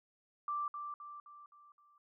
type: tone with echo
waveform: sine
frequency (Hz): 1174.7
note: D6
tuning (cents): 0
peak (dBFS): -34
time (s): 0.48-0.68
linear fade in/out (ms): 2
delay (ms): 260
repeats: 5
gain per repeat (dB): -6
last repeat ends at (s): 1.98
effects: none